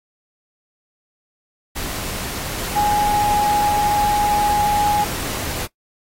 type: tone in noise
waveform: sine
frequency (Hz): 830.6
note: G#5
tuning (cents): 0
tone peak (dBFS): -15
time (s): 2.75-5.05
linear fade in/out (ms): 20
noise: pink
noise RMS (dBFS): -26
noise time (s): 1.75-5.67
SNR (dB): +8
effects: noise-tail reverb RT60 0.1 s tail -19 dB re dry + AAC 48 kbps